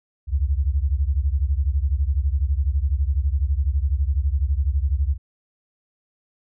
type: beating tone pair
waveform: sine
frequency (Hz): 65.41 / 77.41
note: C2 / D#2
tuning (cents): 0 / -8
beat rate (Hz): 12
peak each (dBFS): -20 / -22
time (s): 0.27-5.18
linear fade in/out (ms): 50
effects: none